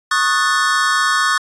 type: chord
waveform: square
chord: D# half-diminished seventh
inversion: third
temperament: equal with one note detuned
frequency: 1100.4 / 1244.5 / 1480 / 1760 Hz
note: C#6 / D#6 / F#6 / A6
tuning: -13 / 0 / 0 / 0 cents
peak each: -20 dBFS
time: 0.11-1.38 s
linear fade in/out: 5 ms
effects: resampled to 22050 Hz